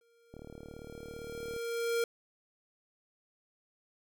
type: tone with exponential growth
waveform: square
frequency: 466.2 Hz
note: A#4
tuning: in tune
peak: -28 dBFS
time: 0.01-2.04 s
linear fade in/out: 2 ms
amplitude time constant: 440 ms
type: click train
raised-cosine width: 2 ms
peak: -33 dBFS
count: 47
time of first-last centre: 0.34-1.563 s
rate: 37.6 Hz
effects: none